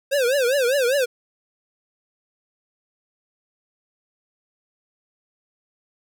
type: tone with vibrato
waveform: square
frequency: 523 Hz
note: C5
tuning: 1 cent flat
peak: -18 dBFS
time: 0.11-1.06 s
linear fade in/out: 20 ms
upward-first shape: triangle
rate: 5 Hz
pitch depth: 210 cents each way
effects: none